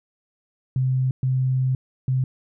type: tone bursts at uneven times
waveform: sine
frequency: 129.9 Hz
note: C3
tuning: 12 cents flat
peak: -18 dBFS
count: 3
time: 0.76-1.11 / 1.23-1.75 / 2.08-2.24 s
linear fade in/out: 2 ms
effects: none